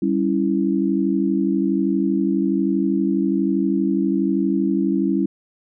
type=chord; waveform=sine; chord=C# diminished; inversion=second; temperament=equal; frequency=196 / 277.2 / 329.6 Hz; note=G3 / C#4 / E4; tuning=0 / 0 / 0 cents; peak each=-21 dBFS; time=0.02-5.26 s; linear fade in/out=5 ms; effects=none